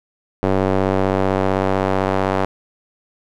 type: tone with band-pass filter sweep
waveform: square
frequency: 47.87 Hz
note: G1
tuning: 40 cents flat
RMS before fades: -18 dBFS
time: 0.43-2.45 s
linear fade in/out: 0 ms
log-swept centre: 500 to 760 Hz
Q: 0.97
effects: none